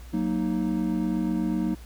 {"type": "chord", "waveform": "triangle", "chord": "D# minor", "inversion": "first", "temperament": "equal", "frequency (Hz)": [185, 233.1, 311.1], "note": ["F#3", "A#3", "D#4"], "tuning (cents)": [0, 0, 0], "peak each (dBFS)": -26, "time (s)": [0.13, 1.75], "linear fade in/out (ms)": 10, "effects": ["added 60 Hz sine -41 dBFS peak until 1.85 s", "pink hiss -52 dBFS RMS until 1.85 s"]}